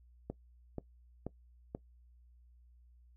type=click train; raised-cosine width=2 ms; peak=-25 dBFS; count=4; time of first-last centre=0.3-1.749 s; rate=2.07 Hz; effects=noise-tail reverb RT60 0.1 s tail -19 dB re dry + added 60 Hz sine -59 dBFS peak until 3.16 s